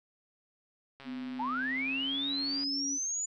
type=click train; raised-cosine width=0.3 ms; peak=-33 dBFS; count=225; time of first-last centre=1-2.635 s; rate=137 Hz
type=tone with pitch glide; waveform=sine; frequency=253.9 to 278.5 Hz; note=B3 to C#4; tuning=+48 to +8 cents; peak=-36 dBFS; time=1.04-2.99 s; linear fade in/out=50 ms; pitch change=+160 cents; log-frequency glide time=1.48-2.27 s
type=linear sweep; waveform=sine; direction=up; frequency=815 to 7030 Hz; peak=-31 dBFS; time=1.39-3.26 s; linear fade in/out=10 ms
effects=none